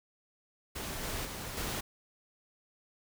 pink noise with level steps, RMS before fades -39 / -37 / -41 / -36 dBFS, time 0.75-1.81 s, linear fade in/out 10 ms, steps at 1.03 / 1.25 / 1.57 s, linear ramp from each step 2 ms, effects none

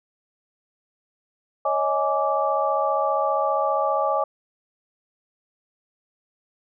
sine tone cluster, 555 / 630 / 835 / 1165 Hz, C#5 / D#5 / G#5 / D6, +2 / +21 / +9 / -14 cents, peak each -25 dBFS, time 1.65-4.24 s, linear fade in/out 5 ms, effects none

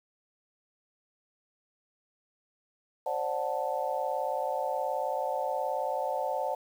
sine chord, D dominant seventh, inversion third, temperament just, 528.6 / 587.3 / 734.2 / 881 Hz, C5 / D5 / F#5 / A5, +18 / 0 / -14 / +2 cents, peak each -34 dBFS, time 3.06-6.55 s, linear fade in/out 5 ms, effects 9-bit

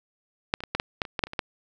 clicks, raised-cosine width 0.3 ms, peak -6 / -24 / -15 / -9 / -8 / -9 / -22 / -11 / -6 / -26 / -20 / -9 dBFS, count 12, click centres 0.539 / 0.605 / 0.637 / 0.75 / 0.799 / 1.018 / 1.052 / 1.192 / 1.238 / 1.27 / 1.334 / 1.392 s, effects none

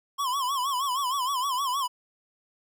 square tone with vibrato, 1060 Hz, C6, 22 cents sharp, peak -26 dBFS, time 0.18-1.88 s, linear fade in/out 20 ms, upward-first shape sine, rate 6.4 Hz, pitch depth 130 cents each way, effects none

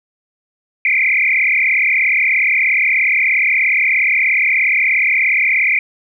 sine tone with frequency modulation, 2217 Hz, C#7, in tune, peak -11 dBFS, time 0.85-5.79 s, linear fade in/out 2 ms, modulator 36.9 Hz, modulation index 5.4, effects none

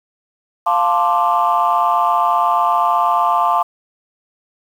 sine chord, D minor seventh, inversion first, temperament equal, 698.5 / 880 / 1046.5 / 1174.7 Hz, F5 / A5 / C6 / D6, 0 / 0 / 0 / 0 cents, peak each -17 dBFS, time 0.66-3.63 s, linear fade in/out 10 ms, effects tanh soft clip ceiling -5 dBFS + 7-bit

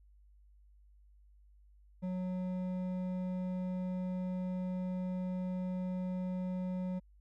triangle tone with hard clipping, 183.4 Hz, F#3, 15 cents flat, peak -36 dBFS, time 2.02-7 s, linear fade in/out 20 ms, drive 12 dB, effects added 50 Hz sine -59 dBFS peak until 7.2 s

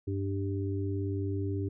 harmonic tone, 98.1 Hz, G2, 2 cents sharp, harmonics 1 / 3 / 4, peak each -31 / -36 / -37 dBFS, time 0.07-1.69 s, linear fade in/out 10 ms, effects none

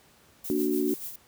violet noise with tremolo, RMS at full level -36 dBFS, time 0.44-1.16 s, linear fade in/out 5 ms, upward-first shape sine, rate 6.9 Hz, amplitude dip 55%
sine chord, Bb augmented, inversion none, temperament equal, 233.1 / 293.7 / 370 Hz, Bb3 / D4 / F#4, 0 / 0 / 0 cents, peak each -31 / -27 / -27 dBFS, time 0.5-0.94 s, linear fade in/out 0 ms
effects pink hiss -59 dBFS RMS until 1.27 s + high-pass 60 Hz 12 dB/octave

